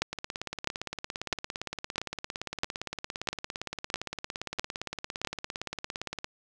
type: two click trains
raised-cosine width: 0.2 ms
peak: -9 / -17 dBFS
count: 9 / 108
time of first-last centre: 0.02-5.249 / 0.13-6.244 s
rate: 1.53 / 17.5 Hz
effects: none